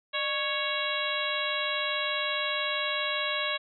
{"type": "harmonic tone with a mistuned harmonic", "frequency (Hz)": 554.4, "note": "C#5", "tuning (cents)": 0, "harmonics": [1, 2, 3, 4, 5, 6, 7], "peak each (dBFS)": [-35, -35, -35, -35, -35, -35, -35], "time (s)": [0.13, 3.58], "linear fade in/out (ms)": 20, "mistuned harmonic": 1, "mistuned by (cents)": 140, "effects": []}